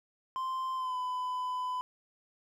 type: tone with pitch glide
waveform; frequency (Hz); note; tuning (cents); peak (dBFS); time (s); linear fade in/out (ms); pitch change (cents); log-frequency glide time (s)
triangle; 1042 to 1004.2; C6 to B5; -7 to +29; -30; 0.36-1.81; 0; -64; 0.75-0.97
effects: none